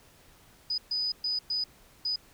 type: tone bursts at uneven times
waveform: sine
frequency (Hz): 4978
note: D#8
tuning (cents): 0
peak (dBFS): -27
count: 5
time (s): 0.7-0.78 / 0.91-1.12 / 1.24-1.39 / 1.5-1.64 / 2.05-2.16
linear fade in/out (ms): 5
effects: pink hiss -58 dBFS RMS until 2.33 s